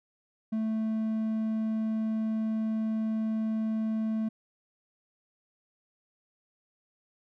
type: tone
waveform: triangle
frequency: 220 Hz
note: A3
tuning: in tune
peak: -25 dBFS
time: 0.52-4.29 s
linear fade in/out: 10 ms
effects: none